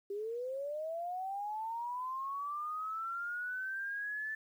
sine linear sweep, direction up, 392 to 1760 Hz, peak -36 dBFS, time 0.1-4.35 s, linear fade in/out 5 ms, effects 11-bit

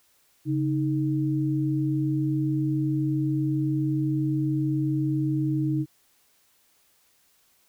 sine tone pair together, 138.58 / 311.1 Hz, C#3 / D#4, 0 / 0 cents, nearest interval octave + major second, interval 1400 cents, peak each -25 dBFS, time 0.45-5.86 s, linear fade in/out 50 ms, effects white hiss -64 dBFS RMS until 7.68 s

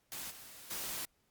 white noise with level steps, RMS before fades -43 / -52 / -40 dBFS, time 0.12-1.05 s, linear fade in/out 0 ms, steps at 0.3 / 0.7 s, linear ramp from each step 10 ms, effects pink hiss -75 dBFS RMS until 1.3 s + Opus 48 kbps

